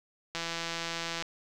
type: click train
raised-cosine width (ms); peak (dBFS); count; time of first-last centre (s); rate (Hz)
0.2; -17; 147; 0.35-1.224; 167
effects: none